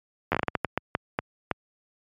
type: slowing click train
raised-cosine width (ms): 0.5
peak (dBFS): -8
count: 13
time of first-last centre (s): 0.32-1.513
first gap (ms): 11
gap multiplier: 1.36
effects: high-pass 80 Hz 12 dB/octave + MP3 96 kbps